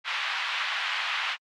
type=band-pass noise; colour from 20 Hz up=white; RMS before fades=-30 dBFS; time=0.04-1.37 s; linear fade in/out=50 ms; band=990 to 3200 Hz; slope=24 dB/octave; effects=AAC 64 kbps